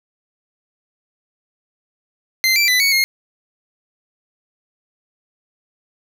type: tone with pitch steps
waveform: 25% pulse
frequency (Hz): 2075 / 2342 / 1999 / 2227 / 2142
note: C7 / D7 / B6 / C#7 / C7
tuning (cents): -15 / -5 / +20 / +7 / +40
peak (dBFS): -9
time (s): 2.44-3.04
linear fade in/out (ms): 0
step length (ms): 120
effects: none